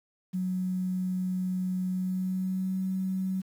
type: tone with pitch glide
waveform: sine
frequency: 184.2 to 188.51 Hz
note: F#3 to F#3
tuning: -7 to +33 cents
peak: -27 dBFS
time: 0.33-3.42 s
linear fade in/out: 20 ms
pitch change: +40 cents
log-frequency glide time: 1.89-2.8 s
effects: 9-bit